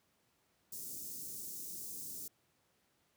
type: band-stop noise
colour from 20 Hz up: white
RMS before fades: -45 dBFS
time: 0.72-2.28 s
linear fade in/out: 5 ms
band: 390 to 5800 Hz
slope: 24 dB/octave
effects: pink hiss -75 dBFS RMS until 3.16 s + high-pass 100 Hz 12 dB/octave